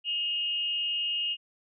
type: tone with frequency modulation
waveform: sine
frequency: 2850 Hz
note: F7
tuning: 34 cents sharp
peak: -27 dBFS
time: 0.04-1.37 s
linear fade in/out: 50 ms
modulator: 281 Hz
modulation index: 0.32
effects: none